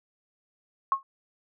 sine tone with exponential decay, 1085 Hz, C#6, 37 cents flat, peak -16 dBFS, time 0.92-1.03 s, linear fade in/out 1 ms, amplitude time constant 22 ms, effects none

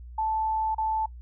sine tone with dropouts, 877 Hz, A5, 6 cents flat, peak -24 dBFS, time 0.18-1.06 s, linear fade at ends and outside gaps 5 ms, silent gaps 0.747-0.781 s, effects noise-tail reverb RT60 0.1 s tail -21 dB re dry + added 60 Hz sine -40 dBFS peak until 1.21 s

